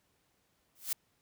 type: noise with exponential growth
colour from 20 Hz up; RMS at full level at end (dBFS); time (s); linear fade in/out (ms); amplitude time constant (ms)
blue; -29; 0.75-0.93; 5; 38
effects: pink hiss -74 dBFS RMS until 1.21 s + high-pass 60 Hz 12 dB/octave